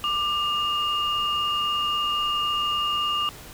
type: tone pair together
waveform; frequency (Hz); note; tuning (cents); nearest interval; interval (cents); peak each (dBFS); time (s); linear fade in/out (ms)
sine; 1188.3 / 2836; D6 / F7; +20 / +26; octave + minor third; 1506; -24; 0.04-3.29; 0
effects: tanh soft clip ceiling -16 dBFS + pink hiss -43 dBFS RMS until 3.53 s